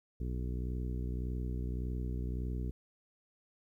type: harmonic tone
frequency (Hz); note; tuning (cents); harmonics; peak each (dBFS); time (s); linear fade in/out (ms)
61.74; B1; 0; 1 / 2 / 3 / 4 / 5 / 6 / 7; -35 / -41 / -45 / -47 / -49 / -51 / -52; 0.2-2.71; 5
effects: 12-bit